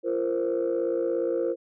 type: chord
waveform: sine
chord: F suspended fourth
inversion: none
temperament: equal with one note detuned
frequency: 343.8 / 466.2 / 523.3 Hz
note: F4 / Bb4 / C5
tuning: -27 / 0 / 0 cents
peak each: -27 dBFS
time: 0.03-1.56 s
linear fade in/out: 50 ms
effects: tanh soft clip ceiling -18 dBFS